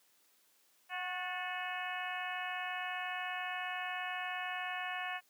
harmonic tone with a mistuned harmonic, 365.7 Hz, F#4, 20 cents flat, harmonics 2 / 3 / 4 / 5 / 6 / 7 / 8, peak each -42 / -45 / -47 / -42 / -47 / -45 / -48 dBFS, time 0.89-5.21 s, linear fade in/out 50 ms, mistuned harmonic 5, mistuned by -59 cents, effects white hiss -70 dBFS RMS until 5.29 s + high-pass 200 Hz 12 dB/octave

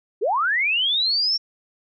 sine linear sweep, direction up, 349.2 to 5530 Hz, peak -18 dBFS, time 0.21-1.38 s, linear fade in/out 20 ms, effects none

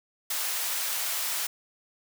white high-pass noise, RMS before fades -30 dBFS, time 0.3-1.47 s, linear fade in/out 5 ms, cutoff 720 Hz, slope 12 dB/octave, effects none

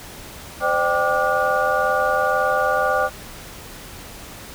sine tone cluster, 518 / 600 / 782 / 1176 / 1438 Hz, C5 / D5 / G5 / D6 / F#6, -17 / +37 / -4 / +2 / -50 cents, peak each -23 dBFS, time 0.6-3.1 s, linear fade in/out 50 ms, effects pink hiss -38 dBFS RMS until 4.54 s

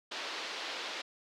white band-pass noise, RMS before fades -40 dBFS, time 0.11-1.02 s, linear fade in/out 10 ms, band 300 to 4500 Hz, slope 24 dB/octave, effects none

